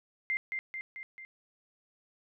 sine tone with echo, 2093 Hz, C7, in tune, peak -28 dBFS, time 0.3-0.37 s, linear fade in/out 0 ms, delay 220 ms, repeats 4, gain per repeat -4 dB, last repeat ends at 1.25 s, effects none

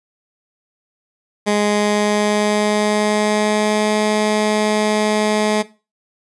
15% pulse tone with pitch glide, 207.7 to 212.7 Hz, G#3 to G#3, 0 to +42 cents, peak -8 dBFS, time 1.46-5.63 s, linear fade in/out 20 ms, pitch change +42 cents, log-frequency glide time 1.63-3.95 s, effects noise-tail reverb RT60 0.3 s tail -17 dB re dry + resampled to 24000 Hz

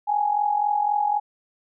sine tone with amplitude modulation, 830.6 Hz, G#5, in tune, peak -16 dBFS, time 0.07-1.2 s, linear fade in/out 20 ms, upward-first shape sine, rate 43.9 Hz, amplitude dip 70%, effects none

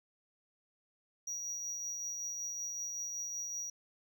triangle tone with tremolo, 5770 Hz, F#8, 44 cents flat, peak -35 dBFS, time 1.27-3.7 s, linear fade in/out 5 ms, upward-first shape triangle, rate 5.3 Hz, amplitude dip 30%, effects none

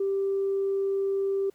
sine tone, 392 Hz, G4, in tune, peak -23 dBFS, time 0-1.5 s, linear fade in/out 5 ms, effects tanh soft clip ceiling -19 dBFS + pink hiss -65 dBFS RMS until 1.54 s

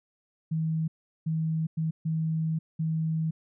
sine tone bursts at uneven times, 160 Hz, D#3, 49 cents sharp, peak -25 dBFS, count 5, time 0.51-0.88 / 1.26-1.67 / 1.77-1.91 / 2.05-2.59 / 2.79-3.31 s, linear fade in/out 10 ms, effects none

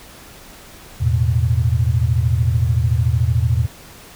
sine chord, E suspended fourth, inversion none, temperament equal, 82.41 / 110 / 123.47 Hz, E2 / A2 / B2, 0 / 0 / 0 cents, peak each -18 dBFS, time 1-3.67 s, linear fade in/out 20 ms, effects pink hiss -41 dBFS RMS until 4.15 s

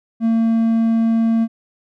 triangle tone, 226.9 Hz, A#3, 47 cents flat, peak -11 dBFS, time 0.2-1.48 s, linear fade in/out 50 ms, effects none

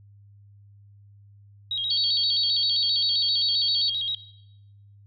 sine tone with vibrato, 3520 Hz, A7, in tune, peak -25 dBFS, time 1.71-4.15 s, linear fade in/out 2 ms, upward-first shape square, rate 7.6 Hz, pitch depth 140 cents each way
sine tone, 4477 Hz, C#8, 16 cents sharp, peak -22 dBFS, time 1.9-3.9 s, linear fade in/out 5 ms
effects noise-tail reverb RT60 0.9 s tail -18 dB re dry + added 101 Hz sine -49 dBFS peak until 5.06 s

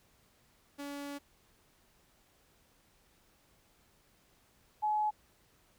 sawtooth / sine tone pair in turn, 284.5 / 849.6 Hz, C#4 / G#5, +45 / +39 cents, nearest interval octave + perfect fifth, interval 1894 cents, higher second, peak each -36 / -28 dBFS, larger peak second, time 0.78-1.19 / 4.82-5.11 s, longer first, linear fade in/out 20 ms, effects pink hiss -68 dBFS RMS until 5.78 s

